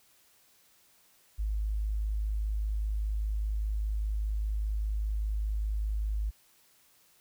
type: tone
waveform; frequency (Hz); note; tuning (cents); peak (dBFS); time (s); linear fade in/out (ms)
sine; 52.5; G#1; +19; -28; 1.38-6.31; 20
effects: white hiss -64 dBFS RMS until 7.2 s